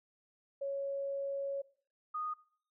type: tone pair in turn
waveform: sine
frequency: 554.4 / 1236.3 Hz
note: C#5 / D#6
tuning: 0 / -11 cents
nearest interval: octave + major second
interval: 1389 cents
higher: second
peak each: -34 / -35 dBFS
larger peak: first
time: 0.61-1.62 / 2.14-2.34 s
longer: first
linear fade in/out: 10 ms
effects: noise-tail reverb RT60 0.5 s tail -20 dB re dry